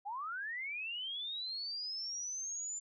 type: linear sweep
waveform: sine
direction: up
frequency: 768 to 7180 Hz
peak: -38 dBFS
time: 0.05-2.8 s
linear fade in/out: 20 ms
effects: none